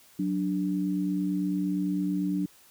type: tone pair together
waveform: sine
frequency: 184.88 / 293.7 Hz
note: F#3 / D4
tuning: -1 / 0 cents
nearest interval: minor sixth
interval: 801 cents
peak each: -28 dBFS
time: 0.19-2.46 s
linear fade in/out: 5 ms
effects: white hiss -57 dBFS RMS until 2.7 s